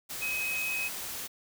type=tone in noise; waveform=sine; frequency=2538 Hz; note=D#7; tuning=34 cents sharp; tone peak=-30 dBFS; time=0.21-0.89 s; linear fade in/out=20 ms; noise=white; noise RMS=-38 dBFS; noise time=0.09-1.28 s; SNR=+5 dB; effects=none